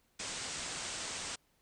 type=low-pass noise; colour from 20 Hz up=white; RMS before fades=-41 dBFS; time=0.19-1.36 s; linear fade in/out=10 ms; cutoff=8800 Hz; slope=96 dB/octave; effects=pink hiss -73 dBFS RMS until 1.61 s